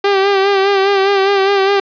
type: tone with vibrato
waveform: sawtooth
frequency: 393.7 Hz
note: G4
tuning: 8 cents sharp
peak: -6 dBFS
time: 0.04-1.8 s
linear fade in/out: 5 ms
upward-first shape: sine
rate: 4.9 Hz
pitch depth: 44 cents each way
effects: resampled to 11025 Hz + 7-bit